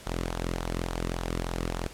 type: tone with flanger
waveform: sawtooth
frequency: 42.98 Hz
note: F1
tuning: 27 cents flat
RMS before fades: -32 dBFS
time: 0.06-1.88 s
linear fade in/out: 10 ms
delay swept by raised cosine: 0.39 to 1.3 ms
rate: 3.5 Hz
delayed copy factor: -0.55
effects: pink hiss -47 dBFS RMS until 1.93 s + low-pass 11000 Hz 12 dB/octave